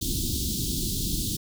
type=band-stop noise; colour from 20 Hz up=pink; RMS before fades=-28 dBFS; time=0.01-1.37 s; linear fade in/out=10 ms; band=350 to 3400 Hz; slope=48 dB/octave; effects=none